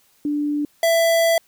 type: tone pair in turn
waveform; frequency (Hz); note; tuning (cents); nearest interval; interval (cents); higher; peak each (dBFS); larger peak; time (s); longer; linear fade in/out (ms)
sine / square; 293.7 / 664.7; D4 / E5; 0 / +14; octave + major second; 1414; second; -19 / -15; second; 0.25-0.65 / 0.83-1.38; second; 2
effects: white hiss -59 dBFS RMS until 1.47 s